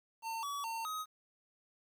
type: tone with pitch steps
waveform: square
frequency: 904 / 1138 / 908 / 1261 Hz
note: A5 / C#6 / A#5 / D#6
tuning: +47 / +45 / -46 / +23 cents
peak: -38 dBFS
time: 0.22-1.06 s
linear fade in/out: 50 ms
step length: 210 ms
effects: 11-bit